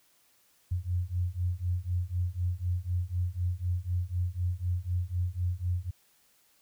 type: beating tone pair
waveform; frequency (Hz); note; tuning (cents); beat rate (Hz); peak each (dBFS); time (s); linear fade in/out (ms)
sine; 87.31 / 91.31; F2 / F#2; 0 / -22; 4; -31; 0.71-5.91; 10
effects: white hiss -66 dBFS RMS until 6.61 s